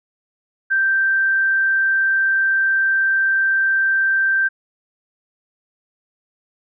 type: tone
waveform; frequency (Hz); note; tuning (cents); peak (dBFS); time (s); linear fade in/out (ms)
sine; 1567; G6; -1; -14; 0.7-4.49; 20
effects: none